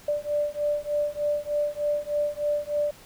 sine beating tone pair, 587.3 / 590.6 Hz, D5 / D5, 0 / +10 cents, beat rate 3.3 Hz, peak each -27 / -27 dBFS, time 0.08-2.91 s, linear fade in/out 5 ms, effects pink hiss -50 dBFS RMS until 3.05 s

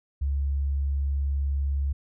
sine tone, 69.7 Hz, C#2, 10 cents sharp, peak -23 dBFS, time 0.21-1.93 s, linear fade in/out 10 ms, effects none

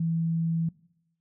sine tone, 164.81 Hz, E3, in tune, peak -24 dBFS, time 0-0.69 s, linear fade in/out 5 ms, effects noise-tail reverb RT60 0.8 s tail -21 dB re dry

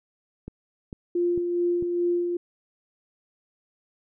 click train, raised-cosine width 3 ms, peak -23 dBFS, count 4, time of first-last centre 0.48-1.825 s, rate 2.23 Hz
sine tone with tremolo, 349.2 Hz, F4, in tune, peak -20 dBFS, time 1.15-2.37 s, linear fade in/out 5 ms, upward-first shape sine, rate 2.4 Hz, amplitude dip 40%
effects none

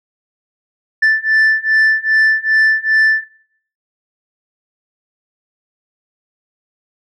sine beating tone pair, 1760 / 1762.5 Hz, A6 / A6, 0 / +2 cents, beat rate 2.5 Hz, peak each -11 dBFS, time 1.02-3.24 s, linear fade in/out 10 ms, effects noise-tail reverb RT60 0.6 s tail -17 dB re dry + tanh soft clip ceiling -7 dBFS

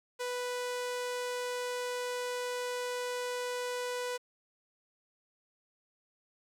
sawtooth tone with low-pass filter, 493.9 Hz, B4, in tune, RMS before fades -36 dBFS, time 0.19-4.18 s, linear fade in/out 20 ms, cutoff 9700 Hz, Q 1, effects 10-bit

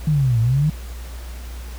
sine linear two-way sweep, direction down then up, 158.5 to 110.8 to 158.5 Hz, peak -14 dBFS, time 0.07-0.7 s, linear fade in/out 5 ms, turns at 0.4 s, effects added 60 Hz sine -30 dBFS peak until 1.78 s + pink hiss -42 dBFS RMS until 1.78 s

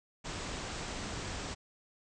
pink low-pass noise, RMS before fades -40 dBFS, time 0.24-1.55 s, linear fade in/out 20 ms, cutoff 8300 Hz, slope 96 dB/octave, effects none

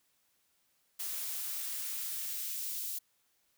blue noise with high-pass filter sweep, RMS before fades -38 dBFS, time 0.99-2.99 s, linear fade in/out 10 ms, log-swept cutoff 320 to 3700 Hz, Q 0.72, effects white hiss -74 dBFS RMS until 3.57 s

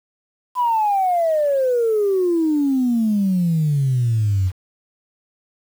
sine exponential sweep, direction down, 1012 to 89.9 Hz, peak -14 dBFS, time 0.55-4.52 s, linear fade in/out 50 ms, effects tanh soft clip ceiling -11 dBFS + 7-bit

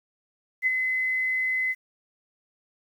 sine tone with ADSR envelope, 2035 Hz, C7, 49 cents flat, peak -18 dBFS, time 0.62-1.75 s, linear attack 45 ms, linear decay 25 ms, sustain -5 dB, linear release 41 ms, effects 9-bit

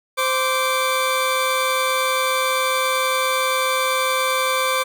20% pulse tone pair together, 520 / 1167.4 Hz, C5 / D6, -11 / -11 cents, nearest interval octave + major second, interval 1400 cents, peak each -16 dBFS, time 0.17-4.84 s, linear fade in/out 20 ms, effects none

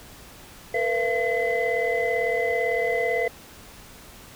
sine tone cluster, 457.8 / 495.7 / 679 / 2027 Hz, A#4 / B4 / F5 / B6, -31 / +6 / -49 / +45 cents, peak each -26 dBFS, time 0.74-3.28 s, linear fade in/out 5 ms, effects tanh soft clip ceiling -14 dBFS + pink hiss -46 dBFS RMS until 4.35 s

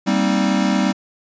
square chord, C minor seventh, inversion second, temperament equal, 196 / 233.1 / 261.6 / 311.1 Hz, G3 / Bb3 / C4 / Eb4, 0 / 0 / 0 / 0 cents, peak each -19 / -24 / -22 / -24 dBFS, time 0.06-0.93 s, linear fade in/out 20 ms, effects resampled to 16000 Hz

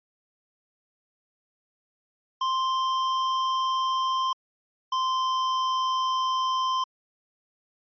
square tone pair in turn, 1046.5 / 1039.9 Hz, C6 / C6, 0 / -11 cents, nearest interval unison, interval 11 cents, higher first, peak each -24 dBFS, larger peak neither, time 2.41-4.33 / 4.92-6.84 s, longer neither, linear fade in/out 5 ms, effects resampled to 11025 Hz

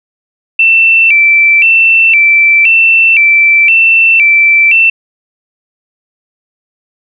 sine tone with vibrato, 2500 Hz, D#7, 8 cents sharp, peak -3 dBFS, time 0.59-4.9 s, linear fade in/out 5 ms, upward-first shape square, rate 0.97 Hz, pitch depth 120 cents each way, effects none

